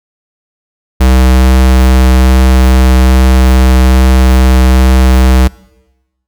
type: tone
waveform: square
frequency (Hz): 64.2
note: C2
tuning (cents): -32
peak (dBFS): -4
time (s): 1-5.48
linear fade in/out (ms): 10
effects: noise-tail reverb RT60 1.0 s tail -22 dB re dry